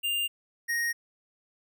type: tone pair in turn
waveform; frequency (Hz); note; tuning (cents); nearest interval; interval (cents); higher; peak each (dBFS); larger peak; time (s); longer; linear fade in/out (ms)
square; 2800 / 1868.8; F7 / A#6; +4 / +4; perfect fifth; 700; first; -27; neither; 0.03-0.28 / 0.68-0.93; neither; 20
effects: none